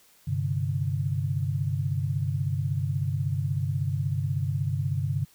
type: chord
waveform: sine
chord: G suspended fourth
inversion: none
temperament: just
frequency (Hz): 98 / 130.67 / 147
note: G2 / C3 / D3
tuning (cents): 0 / -2 / +2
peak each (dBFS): -29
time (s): 0.27-5.25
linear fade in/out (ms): 10
effects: white hiss -59 dBFS RMS until 5.34 s